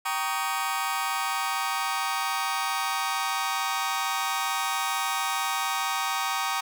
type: chord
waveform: sawtooth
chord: Eb dominant seventh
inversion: first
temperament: just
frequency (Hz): 777.8 / 933.4 / 1120.1 / 1244.5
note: G5 / Bb5 / Db6 / Eb6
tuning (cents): -14 / +2 / +18 / 0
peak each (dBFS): -28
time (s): 0.05-6.61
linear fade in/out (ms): 10
effects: none